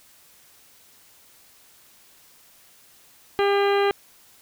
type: harmonic tone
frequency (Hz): 401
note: G4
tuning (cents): +39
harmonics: 1 / 2 / 3 / 4 / 5 / 6 / 7 / 8 / 10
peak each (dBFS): -19 / -25 / -29 / -31 / -33 / -35 / -36 / -37 / -39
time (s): 3.39-3.91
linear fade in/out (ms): 0
effects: white hiss -54 dBFS RMS until 4.41 s